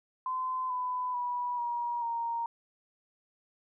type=tone with pitch steps; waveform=sine; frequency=1026 / 1001.4 / 977.4 / 954 / 931.1 Hz; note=C6 / B5 / B5 / A#5 / A#5; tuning=-34 / +24 / -18 / +40 / -2 cents; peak=-30 dBFS; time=0.26-2.46 s; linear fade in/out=2 ms; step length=440 ms; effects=none